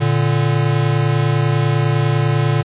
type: tone pair together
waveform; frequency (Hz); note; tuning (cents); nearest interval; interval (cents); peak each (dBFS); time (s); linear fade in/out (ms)
square; 115.48 / 145.5; A#2 / D3; -16 / -16; major third; 400; -17; 0-2.63; 20
effects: resampled to 8000 Hz